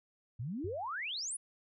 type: exponential sweep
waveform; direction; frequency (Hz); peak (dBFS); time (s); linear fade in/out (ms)
sine; up; 104.4 to 10548; -36; 0.39-1.37; 10
type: tone with exponential decay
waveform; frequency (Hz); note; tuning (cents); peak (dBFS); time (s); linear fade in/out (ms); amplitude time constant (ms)
sine; 94.2; F#2; +32; -36; 0.64-0.9; 5; 56
effects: none